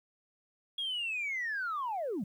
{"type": "linear sweep", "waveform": "sine", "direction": "down", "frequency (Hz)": [3323, 164.81], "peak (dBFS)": -31, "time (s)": [0.78, 2.24], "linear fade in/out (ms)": 5, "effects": ["tanh soft clip ceiling -29 dBFS", "11-bit"]}